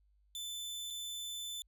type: tone with dropouts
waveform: sawtooth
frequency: 3520 Hz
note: A7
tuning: in tune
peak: -37 dBFS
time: 0.35-1.62 s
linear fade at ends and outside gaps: 1 ms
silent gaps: 0.903-0.906 s
effects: added 50 Hz sine -67 dBFS peak until 1.67 s